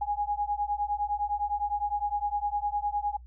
sine beating tone pair, 820 / 829.8 Hz, G#5 / G#5, -22 / -2 cents, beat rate 9.8 Hz, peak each -30 / -30 dBFS, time 0.01-3.17 s, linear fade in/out 10 ms, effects noise-tail reverb RT60 0.1 s tail -21 dB re dry + added 60 Hz sine -45 dBFS peak until 3.26 s

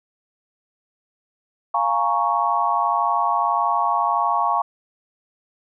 sine chord, Bb minor seventh, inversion second, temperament equal, 698.5 / 830.6 / 932.3 / 1108.7 Hz, F5 / Ab5 / Bb5 / Db6, 0 / 0 / 0 / 0 cents, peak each -24 / -24 / -23 / -21 dBFS, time 1.74-4.62 s, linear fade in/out 5 ms, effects none

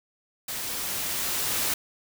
white noise with level ramp, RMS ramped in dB -33 to -26 dBFS, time 0.48-1.74 s, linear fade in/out 5 ms, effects none

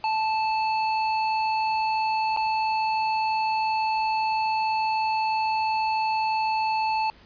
square tone with dropouts, 877 Hz, A5, 6 cents flat, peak -23 dBFS, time 0.04-7.1 s, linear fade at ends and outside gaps 1 ms, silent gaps 2.364-2.372 s, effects pink hiss -53 dBFS RMS until 7.25 s + resampled to 11025 Hz

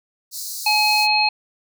pink high-pass noise, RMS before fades -30 dBFS, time 0.31-1.08 s, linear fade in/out 50 ms, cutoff 4100 Hz, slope 96 dB/octave
harmonic tone, 848 Hz, G#5, 36 cents sharp, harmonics 1 / 3 / 5, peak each -19 / -19 / -19 dBFS, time 0.66-1.29 s, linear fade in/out 5 ms
effects none

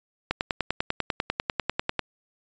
click train, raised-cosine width 0.3 ms, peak -8 dBFS, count 18, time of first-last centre 0.31-1.993 s, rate 10.1 Hz, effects resampled to 16000 Hz

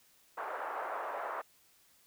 white band-pass noise, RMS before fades -39 dBFS, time 0.37-1.42 s, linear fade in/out 10 ms, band 510 to 1300 Hz, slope 24 dB/octave, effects white hiss -66 dBFS RMS until 2.06 s

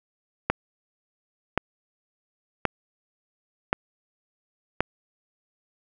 click train, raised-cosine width 0.5 ms, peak -5 dBFS, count 5, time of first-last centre 0.5-4.806 s, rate 0.929 Hz, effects none

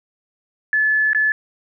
sine tone with dropouts, 1727 Hz, A6, 33 cents flat, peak -14 dBFS, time 0.73-1.32 s, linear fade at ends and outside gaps 1 ms, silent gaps 1.132-1.148 s, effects none

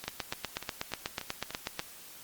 two click trains, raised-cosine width 0.2 ms, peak -14 / -21 dBFS, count 15 / 7, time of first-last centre 0.08-1.794 / 0.04-1.8 s, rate 8.17 / 3.41 Hz, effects white hiss -50 dBFS RMS until 2.23 s + Opus 48 kbps

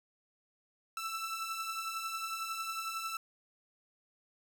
sawtooth beating tone pair, 1318.5 / 1329.5 Hz, E6 / E6, 0 / +14 cents, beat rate 11 Hz, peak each -39 / -34 dBFS, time 0.97-3.17 s, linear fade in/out 2 ms, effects none

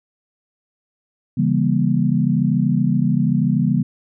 sine chord, C# diminished seventh, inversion none, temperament just, 138.59 / 166.31 / 199.57 / 239.5 Hz, C#3 / E3 / G3 / Bb3, 0 / +16 / +31 / +47 cents, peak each -20 dBFS, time 1.37-3.83 s, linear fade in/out 10 ms, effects none

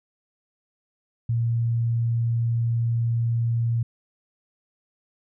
sine tone, 116.54 Hz, A#2, in tune, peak -20 dBFS, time 1.29-3.83 s, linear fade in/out 5 ms, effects none

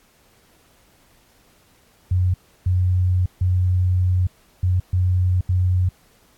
sine tone bursts at uneven times, 91.1 Hz, F#2, 26 cents flat, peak -15 dBFS, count 6, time 2.11-2.34 / 2.66-3.26 / 3.41-4.27 / 4.63-4.8 / 4.93-5.41 / 5.49-5.89 s, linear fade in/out 5 ms, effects pink hiss -57 dBFS RMS until 6.37 s + AAC 64 kbps

